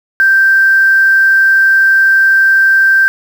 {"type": "tone with quantisation", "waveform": "sine", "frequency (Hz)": 1568, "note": "G6", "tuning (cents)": 0, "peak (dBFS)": -5, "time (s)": [0.2, 3.08], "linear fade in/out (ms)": 0, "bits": 5, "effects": []}